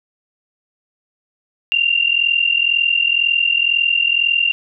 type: tone pair together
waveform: sine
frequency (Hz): 2758 / 2800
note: F7 / F7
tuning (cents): -22 / +4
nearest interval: unison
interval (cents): 26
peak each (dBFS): -16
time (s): 1.72-4.52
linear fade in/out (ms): 0
effects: none